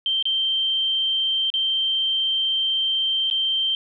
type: tone with dropouts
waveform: sine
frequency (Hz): 3136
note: G7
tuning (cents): 0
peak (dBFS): -19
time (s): 0.06-3.75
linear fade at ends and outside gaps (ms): 1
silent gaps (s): 0.226-0.254 / 1.502-1.539 / 3.301-3.311
effects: none